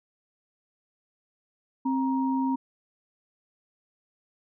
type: tone pair together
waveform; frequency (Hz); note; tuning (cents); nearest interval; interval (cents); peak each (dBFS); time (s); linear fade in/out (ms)
sine; 264.1 / 941; C4 / A#5; +16 / +16; octave + minor seventh; 2200; -24 / -30; 1.85-2.56; 10
effects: none